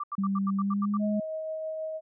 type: tone bursts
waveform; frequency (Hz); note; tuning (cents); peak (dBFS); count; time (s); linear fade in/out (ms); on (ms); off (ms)
sine; 1176; D6; +2; -30; 9; 0-0.972; 5; 36; 81
type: tone with pitch glide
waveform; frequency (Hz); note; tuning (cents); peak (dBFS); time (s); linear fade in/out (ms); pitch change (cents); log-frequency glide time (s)
sine; 196 to 208.9; G3 to G#3; 0 to +10; -25; 0.18-1.2; 5; +110; 0.56-1.04
type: tone with tremolo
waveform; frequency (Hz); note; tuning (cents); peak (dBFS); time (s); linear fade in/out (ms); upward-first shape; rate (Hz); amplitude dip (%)
sine; 632; D#5; +27; -30; 0.99-2.01; 50; triangle; 6.2; 25
effects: none